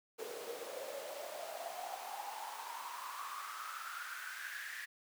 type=noise with high-pass filter sweep; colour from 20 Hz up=pink; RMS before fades=-45 dBFS; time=0.18-4.86 s; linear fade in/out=20 ms; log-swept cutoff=440 to 1800 Hz; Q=8.8; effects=none